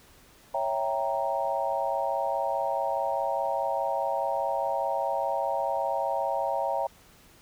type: chord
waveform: sine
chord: C# diminished seventh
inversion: none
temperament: equal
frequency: 554.4 / 659.3 / 784 / 932.3 Hz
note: C#5 / E5 / G5 / Bb5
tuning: 0 / 0 / 0 / 0 cents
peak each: -31 dBFS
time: 0.54-6.87 s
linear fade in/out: 5 ms
effects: pink hiss -56 dBFS RMS until 7.41 s